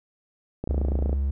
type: click train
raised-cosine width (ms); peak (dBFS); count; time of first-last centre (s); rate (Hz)
2; -16; 15; 0.64-1.13; 28.6
type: tone with vibrato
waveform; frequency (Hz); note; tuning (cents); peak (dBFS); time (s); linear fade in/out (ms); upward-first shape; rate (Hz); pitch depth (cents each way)
triangle; 69.1; C#2; -5; -20; 0.69-1.31; 5; square; 17; 10
effects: none